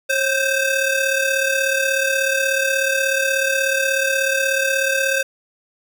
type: ring-modulated tone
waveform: 25% pulse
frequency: 1046.5 Hz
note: C6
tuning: in tune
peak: -10 dBFS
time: 0.09-5.23 s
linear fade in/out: 10 ms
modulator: 505 Hz
effects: none